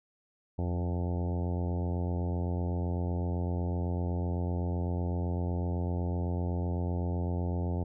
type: harmonic tone with a mistuned harmonic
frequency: 87.9 Hz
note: F2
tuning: 12 cents sharp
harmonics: 1 / 2 / 3 / 4 / 5 / 6 / 7 / 8 / 9 / 10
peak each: -30 / -36 / -40 / -42 / -44 / -46 / -47 / -48 / -49 / -50 dBFS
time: 0.58-7.84 s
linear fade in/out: 10 ms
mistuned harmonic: 1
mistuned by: -41 cents
effects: none